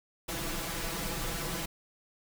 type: noise with comb filter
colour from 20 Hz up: pink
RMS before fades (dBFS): -35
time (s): 0.28-1.66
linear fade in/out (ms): 10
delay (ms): 6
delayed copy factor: +1
effects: none